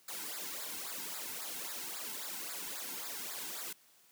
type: noise with flanger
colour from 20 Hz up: white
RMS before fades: -42 dBFS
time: 0.08-3.73 s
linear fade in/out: 5 ms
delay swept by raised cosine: 0.33 to 1.73 ms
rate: 3.7 Hz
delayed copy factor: -1
effects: white hiss -65 dBFS RMS until 4.11 s + high-pass 150 Hz 12 dB/octave